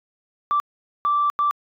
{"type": "tone bursts at uneven times", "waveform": "sine", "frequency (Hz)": 1169, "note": "D6", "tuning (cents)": -8, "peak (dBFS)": -16, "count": 3, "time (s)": [[0.51, 0.6], [1.05, 1.3], [1.39, 1.51]], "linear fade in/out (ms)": 0, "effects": ["tanh soft clip ceiling -12 dBFS"]}